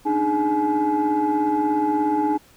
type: tone cluster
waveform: sine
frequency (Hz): 290 / 306.8 / 417.5 / 849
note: D4 / D#4 / G#4 / G#5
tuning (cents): -22 / -24 / +9 / +38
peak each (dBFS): -27 / -20 / -27 / -20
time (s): 0.05-2.38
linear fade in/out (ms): 20
effects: tanh soft clip ceiling -13 dBFS + pink hiss -53 dBFS RMS until 2.56 s